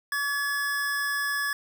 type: tone pair together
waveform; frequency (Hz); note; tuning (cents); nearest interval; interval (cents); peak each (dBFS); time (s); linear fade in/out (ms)
square; 1138 / 1704; C#6 / G#6; +45 / +44; perfect fifth; 699; -35 / -27; 0.12-1.53; 2
effects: none